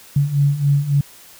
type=beating tone pair; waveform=sine; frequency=140 / 143.6 Hz; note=C#3 / D3; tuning=+18 / -39 cents; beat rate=3.6 Hz; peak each=-19 / -15 dBFS; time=0.16-1.01 s; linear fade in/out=5 ms; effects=white hiss -44 dBFS RMS until 1.39 s